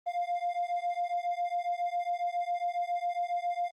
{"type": "beating tone pair", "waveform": "triangle", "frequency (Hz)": [698, 705.3], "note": ["F5", "F5"], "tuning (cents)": [-1, 17], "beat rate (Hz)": 7.3, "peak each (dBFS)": -29, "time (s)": [0.06, 3.71], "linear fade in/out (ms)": 20, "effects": ["tanh soft clip ceiling -25 dBFS", "Opus 24 kbps"]}